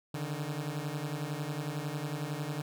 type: beating tone pair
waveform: sawtooth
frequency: 143 / 154 Hz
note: D3 / D#3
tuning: -46 / -17 cents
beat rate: 11 Hz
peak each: -33 / -33 dBFS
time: 0.14-2.62 s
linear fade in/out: 5 ms
effects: none